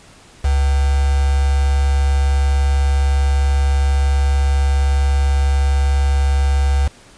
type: tone with quantisation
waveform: sine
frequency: 69.4 Hz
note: C#2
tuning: 3 cents sharp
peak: -12 dBFS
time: 0.44-6.88 s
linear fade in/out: 10 ms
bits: 4
effects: pink hiss -45 dBFS RMS until 7.17 s + resampled to 22050 Hz